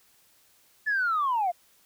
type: linear sweep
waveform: sine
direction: down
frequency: 1751 to 671 Hz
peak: -22 dBFS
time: 0.86-1.52 s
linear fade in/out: 20 ms
effects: tanh soft clip ceiling -19 dBFS + white hiss -62 dBFS RMS until 1.85 s